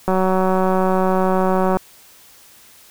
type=click train; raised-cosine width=1 ms; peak=-5 dBFS; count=317; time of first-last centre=0.08-1.77 s; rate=187 Hz; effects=white hiss -47 dBFS RMS until 2.9 s